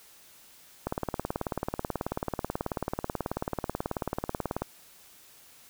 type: click train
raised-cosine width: 1 ms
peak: -15 dBFS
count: 70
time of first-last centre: 0.87-4.62 s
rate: 18.4 Hz
effects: white hiss -55 dBFS RMS until 5.69 s